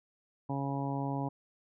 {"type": "harmonic tone", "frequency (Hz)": 138.59, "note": "C#3", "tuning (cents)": 0, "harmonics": [1, 2, 3, 4, 5, 6, 7], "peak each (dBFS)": [-35, -36, -45, -44, -43, -41, -42], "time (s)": [0.49, 1.29], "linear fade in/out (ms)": 10, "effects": []}